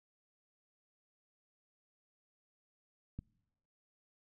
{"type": "click", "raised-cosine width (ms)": 5, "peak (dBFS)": -29, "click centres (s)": 3.19, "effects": ["noise-tail reverb RT60 1.0 s tail -26 dB re dry"]}